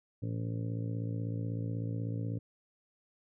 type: harmonic tone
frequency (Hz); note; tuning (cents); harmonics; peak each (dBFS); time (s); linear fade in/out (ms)
56.2; A1; +37; 2 / 3 / 4 / 5 / 6 / 7 / 8 / 9 / 10; -34 / -41 / -49 / -42 / -55 / -57 / -50 / -51 / -57; 0.22-2.39; 10
effects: none